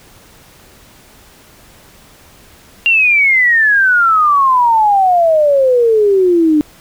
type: exponential sweep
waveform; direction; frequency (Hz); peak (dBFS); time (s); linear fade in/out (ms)
sine; down; 2794 to 295.4; -7; 2.86-6.61; 0
effects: pink hiss -43 dBFS RMS until 6.8 s